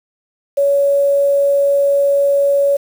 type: tone with quantisation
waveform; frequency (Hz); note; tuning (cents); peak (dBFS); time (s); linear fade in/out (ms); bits
sine; 562; C#5; +24; -10; 0.57-2.77; 10; 6
effects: none